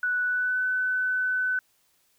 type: tone with pitch glide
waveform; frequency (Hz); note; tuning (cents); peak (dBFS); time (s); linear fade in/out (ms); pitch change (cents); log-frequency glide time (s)
sine; 1480 to 1506.7; F#6 to F#6; 0 to +31; -23; 0.03-1.59; 2; +31; 0.24-0.64
effects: white hiss -67 dBFS RMS until 2.18 s